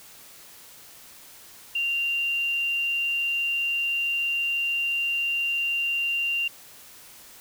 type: tone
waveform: sine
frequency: 2777 Hz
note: F7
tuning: 10 cents flat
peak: -23 dBFS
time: 1.75-6.48 s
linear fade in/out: 5 ms
effects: white hiss -48 dBFS RMS until 7.4 s